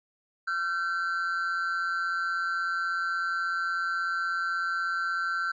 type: tone pair together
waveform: triangle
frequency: 1364.6 / 1541 Hz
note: F6 / G6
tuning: -41 / -30 cents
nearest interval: major second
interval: 211 cents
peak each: -28 dBFS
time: 0.47-5.52 s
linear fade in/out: 10 ms
effects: resampled to 16000 Hz